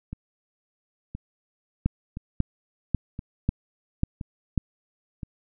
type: two click trains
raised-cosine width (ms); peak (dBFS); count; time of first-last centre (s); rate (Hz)
5; -9 / -21; 6 / 6; 1.86-4.577 / 0.13-5.232; 1.84 / 0.98
effects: none